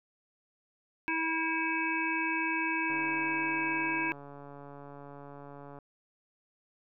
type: harmonic tone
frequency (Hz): 323.9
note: E4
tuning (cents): -30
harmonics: 1 / 3 / 5 / 7 / 8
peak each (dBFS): -35 / -35 / -35 / -35 / -35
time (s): 1.08-4.12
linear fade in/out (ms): 0
type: click train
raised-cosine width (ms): 1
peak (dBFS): -34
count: 411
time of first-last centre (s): 2.9-5.787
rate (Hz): 142
effects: none